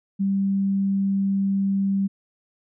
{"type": "tone", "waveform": "sine", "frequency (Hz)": 196, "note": "G3", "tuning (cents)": 0, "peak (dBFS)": -19, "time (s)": [0.19, 2.08], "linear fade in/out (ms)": 20, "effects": []}